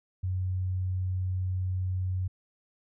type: tone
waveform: sine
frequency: 92.5 Hz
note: F#2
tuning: in tune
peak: -27 dBFS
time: 0.23-2.28 s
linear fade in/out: 10 ms
effects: none